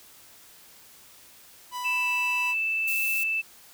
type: tone with pitch glide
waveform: 45% pulse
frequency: 990 to 984.3 Hz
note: B5 to B5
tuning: +4 to -6 cents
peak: -31 dBFS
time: 1.71-2.55 s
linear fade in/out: 50 ms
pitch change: -10 cents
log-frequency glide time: 2.01-2.07 s
type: tone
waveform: sine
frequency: 2641 Hz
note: E7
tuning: 3 cents sharp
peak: -24 dBFS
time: 1.84-3.42 s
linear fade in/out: 20 ms
type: noise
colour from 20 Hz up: violet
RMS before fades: -33 dBFS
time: 2.87-3.24 s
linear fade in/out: 10 ms
effects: white hiss -52 dBFS RMS until 3.73 s